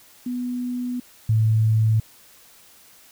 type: tone pair in turn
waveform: sine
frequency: 246.9 / 110.18 Hz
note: B3 / A2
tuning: 0 / +3 cents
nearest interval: octave + major second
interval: 1397 cents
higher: first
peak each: -24 / -15 dBFS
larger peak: second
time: 0.26-1 / 1.29-2 s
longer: first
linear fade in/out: 5 ms
effects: white hiss -51 dBFS RMS until 3.11 s